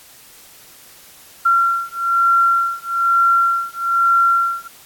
sine beating tone pair, 1369 / 1370.1 Hz, F6 / F6, -35 / -34 cents, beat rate 1.1 Hz, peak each -16 dBFS, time 1.45-4.68 s, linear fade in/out 10 ms, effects white hiss -44 dBFS RMS until 4.85 s + AAC 64 kbps

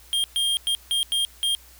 square tone bursts at uneven times, 3214 Hz, G7, 43 cents sharp, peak -21 dBFS, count 6, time 0.13-0.24 / 0.36-0.57 / 0.67-0.75 / 0.91-1.03 / 1.12-1.25 / 1.43-1.55 s, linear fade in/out 0 ms, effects added 60 Hz sine -51 dBFS peak until 1.79 s + white hiss -51 dBFS RMS until 1.79 s

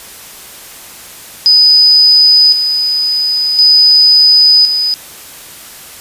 sine tone with tremolo, 4988 Hz, D#8, 3 cents sharp, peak -3 dBFS, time 1.46-4.94 s, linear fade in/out 0 ms, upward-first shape square, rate 0.47 Hz, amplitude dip 55%, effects white hiss -32 dBFS RMS until 6 s + resampled to 32000 Hz

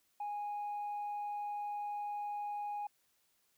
sine tone, 826 Hz, G#5, 10 cents flat, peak -35 dBFS, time 0.2-2.87 s, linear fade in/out 5 ms, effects tanh soft clip ceiling -35 dBFS + white hiss -75 dBFS RMS until 3.57 s

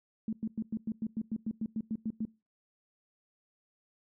sine tone bursts, 220 Hz, A3, in tune, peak -30 dBFS, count 14, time 0.28-2.252 s, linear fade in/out 2 ms, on 48 ms, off 100 ms, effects noise-tail reverb RT60 0.3 s tail -23 dB re dry

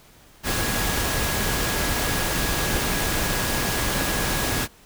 sine tone in noise, 1661.2 Hz, G#6, in tune, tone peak -33 dBFS, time 0.43-4.68 s, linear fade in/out 50 ms, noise pink, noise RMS -24 dBFS, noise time 0.43-4.68 s, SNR -12 dB, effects pink hiss -52 dBFS RMS until 4.85 s

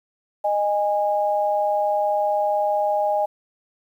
sine tone pair together, 615.9 / 822 Hz, D#5 / G#5, -18 / -18 cents, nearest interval perfect fourth, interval 500 cents, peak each -21 dBFS, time 0.44-3.26 s, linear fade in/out 10 ms, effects 9-bit

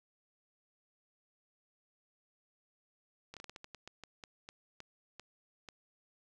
slowing click train, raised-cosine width 0.2 ms, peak -30 dBFS, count 15, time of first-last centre 3.34-5.688 s, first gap 27 ms, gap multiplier 1.25, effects none

